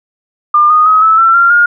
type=tone with pitch steps; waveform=sine; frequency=1200 / 1234.4 / 1269.9 / 1306.3 / 1343.8 / 1382.4 / 1422.1 Hz; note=D6 / D#6 / D#6 / E6 / E6 / F6 / F6; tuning=+37 / -14 / +35 / -16 / +33 / -18 / +31 cents; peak=-4 dBFS; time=0.54-1.66 s; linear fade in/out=5 ms; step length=160 ms; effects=none